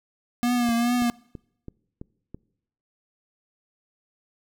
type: tone with vibrato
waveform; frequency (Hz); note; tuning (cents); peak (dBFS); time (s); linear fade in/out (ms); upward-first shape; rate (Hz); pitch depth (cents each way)
square; 239; A#3; +43; -21; 0.43-1.1; 0; triangle; 2.4; 56
type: click train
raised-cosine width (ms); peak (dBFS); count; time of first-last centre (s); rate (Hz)
3; -24; 6; 0.69-2.346; 3.02
effects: noise-tail reverb RT60 0.8 s tail -24 dB re dry